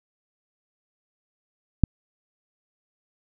click, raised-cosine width 5 ms, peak -3 dBFS, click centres 1.837 s, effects none

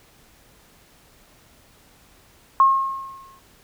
sine tone with exponential decay, 1078 Hz, C#6, 49 cents flat, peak -9 dBFS, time 2.6-3.39 s, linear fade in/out 1 ms, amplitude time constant 170 ms, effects pink hiss -54 dBFS RMS until 3.63 s

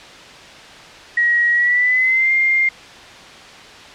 sine tone with pitch glide, 1902 to 2110 Hz, A#6 to C7, +34 to +14 cents, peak -12 dBFS, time 1.17-2.69 s, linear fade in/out 5 ms, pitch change +180 cents, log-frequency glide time 1.52-2.32 s, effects white hiss -38 dBFS RMS until 3.94 s + low-pass 4000 Hz 12 dB/octave

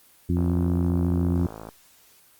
harmonic tone, 87.31 Hz, F2, in tune, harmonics 1 / 2 / 3 / 4, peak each -23 / -25 / -27 / -32 dBFS, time 0.29-1.47 s, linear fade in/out 5 ms
click train, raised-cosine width 1 ms, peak -23 dBFS, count 73, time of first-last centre 0.37-1.689 s, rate 54.6 Hz
effects white hiss -56 dBFS RMS until 2.39 s + Opus 24 kbps

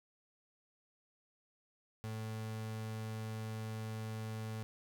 35% pulse tone, 110 Hz, A2, in tune, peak -38 dBFS, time 2.04-4.63 s, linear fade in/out 0 ms, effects none

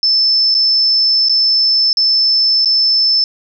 sine tone with dropouts, 5274 Hz, E8, in tune, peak -9 dBFS, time 0.03-3.24 s, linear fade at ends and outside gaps 1 ms, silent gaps 0.543-0.549 / 1.286-1.295 / 1.93-1.971 / 2.648-2.657 s, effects none

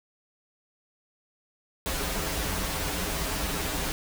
pink noise with comb filter, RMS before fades -30 dBFS, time 1.86-3.92 s, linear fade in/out 0 ms, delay 8.5 ms, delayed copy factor -0.85, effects none

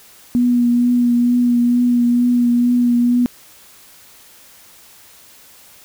sine tone with vibrato, 242.2 Hz, B3, 34 cents flat, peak -11 dBFS, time 0.35-3.26 s, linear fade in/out 0 ms, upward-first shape triangle, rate 2.2 Hz, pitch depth 22 cents each way, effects white hiss -45 dBFS RMS until 5.84 s

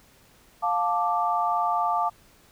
sine chord, D minor, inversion first, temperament just, 704.8 / 881 / 1174.7 Hz, F5 / A5 / D6, +16 / +2 / 0 cents, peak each -26 dBFS, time 0.62-2.1 s, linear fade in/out 20 ms, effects pink hiss -57 dBFS RMS until 2.51 s

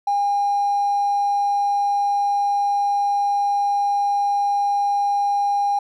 triangle tone with hard clipping, 810 Hz, G#5, 43 cents flat, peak -17 dBFS, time 0.07-5.79 s, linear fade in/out 5 ms, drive 3 dB, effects none

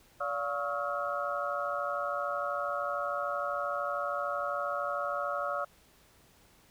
sine tone cluster, 576 / 707 / 1110 / 1283 / 1396 Hz, D5 / F5 / C#6 / E6 / F6, -34 / +21 / +2 / -47 / -1 cents, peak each -35 / -39 / -39 / -35 / -39 dBFS, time 0.2-5.65 s, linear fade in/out 10 ms, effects pink hiss -62 dBFS RMS until 6.7 s

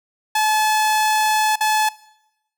sawtooth tone with dropouts, 861 Hz, A5, 38 cents flat, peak -12 dBFS, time 0.35-1.89 s, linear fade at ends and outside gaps 5 ms, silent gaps 1.558-1.607 s, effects noise-tail reverb RT60 0.9 s tail -21 dB re dry

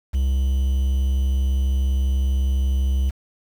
triangle tone with quantisation, 66.1 Hz, C2, 18 cents sharp, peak -15 dBFS, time 0.13-3.11 s, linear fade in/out 20 ms, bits 7, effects none

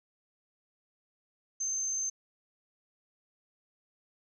sine tone, 6272 Hz, G8, in tune, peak -30 dBFS, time 1.6-2.1 s, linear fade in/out 10 ms, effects none

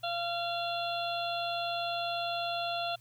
harmonic tone, 688 Hz, F5, 26 cents flat, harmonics 1 / 2 / 4 / 5 / 6, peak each -33 / -40 / -40 / -39 / -43 dBFS, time 0.03-2.96 s, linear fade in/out 10 ms, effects added 119 Hz sine -58 dBFS peak until 3 s + white hiss -65 dBFS RMS until 3 s

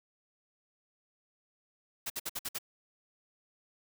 white noise bursts, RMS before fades -36 dBFS, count 6, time 2.06-2.586 s, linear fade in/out 10 ms, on 41 ms, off 56 ms, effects none

